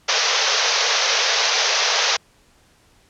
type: band-pass noise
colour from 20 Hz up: white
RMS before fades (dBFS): -19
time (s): 0.08-2.17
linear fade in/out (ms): 10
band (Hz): 420 to 6300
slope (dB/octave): 96
effects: pink hiss -56 dBFS RMS until 3.09 s + low-pass 10000 Hz 12 dB/octave